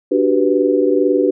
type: chord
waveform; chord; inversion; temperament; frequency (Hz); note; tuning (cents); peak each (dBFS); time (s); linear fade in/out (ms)
sine; G major seventh; second; equal; 293.7 / 370 / 392 / 493.9; D4 / F#4 / G4 / B4; 0 / 0 / 0 / 0; -17; 0.11-1.31; 10
effects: none